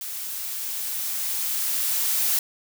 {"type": "noise with level ramp", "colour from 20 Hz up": "blue", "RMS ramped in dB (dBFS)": [-33, -22], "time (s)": [0.01, 2.39], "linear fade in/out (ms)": 2, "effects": []}